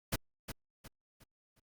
pink noise with echo, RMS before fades -32 dBFS, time 0.12-0.16 s, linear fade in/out 10 ms, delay 360 ms, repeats 4, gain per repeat -9 dB, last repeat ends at 1.6 s, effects Opus 48 kbps

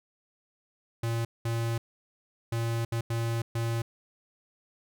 square tone bursts at uneven times, 115.6 Hz, A#2, 14 cents flat, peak -28 dBFS, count 6, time 1.03-1.25 / 1.45-1.78 / 2.52-2.85 / 2.92-3.01 / 3.1-3.42 / 3.55-3.82 s, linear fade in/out 5 ms, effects none

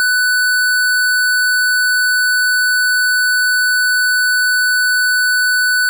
square tone, 1493 Hz, F#6, 15 cents sharp, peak -12 dBFS, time 0-5.89 s, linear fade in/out 0 ms, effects none

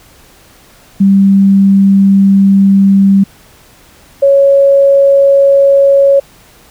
sine tone pair in turn, 196 / 554.4 Hz, G3 / C#5, 0 / 0 cents, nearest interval octave + tritone, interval 1800 cents, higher second, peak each -3 dBFS, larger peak neither, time 1-3.24 / 4.22-6.2 s, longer first, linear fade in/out 10 ms, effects pink hiss -42 dBFS RMS until 6.7 s

